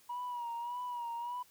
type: tone with vibrato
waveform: sine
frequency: 961 Hz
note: B5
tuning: 48 cents flat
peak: -35 dBFS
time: 0.09-1.43 s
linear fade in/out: 10 ms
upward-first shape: sine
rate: 1.7 Hz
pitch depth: 52 cents each way
effects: tanh soft clip ceiling -34 dBFS + white hiss -64 dBFS RMS until 1.5 s